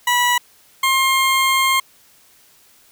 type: tone pair in turn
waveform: 20% pulse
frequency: 976 / 1064.8 Hz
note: B5 / C6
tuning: -21 / +30 cents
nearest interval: major second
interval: 151 cents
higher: second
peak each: -9 dBFS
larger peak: neither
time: 0.07-0.38 / 0.83-1.8 s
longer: second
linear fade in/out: 5 ms
effects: white hiss -52 dBFS RMS until 2.91 s